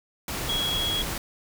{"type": "tone in noise", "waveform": "sine", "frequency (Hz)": 3322, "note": "G#7", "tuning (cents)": 0, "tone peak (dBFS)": -25, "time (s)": [0.49, 1.02], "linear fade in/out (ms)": 2, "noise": "pink", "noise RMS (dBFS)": -31, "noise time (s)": [0.28, 1.18], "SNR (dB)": 3, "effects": []}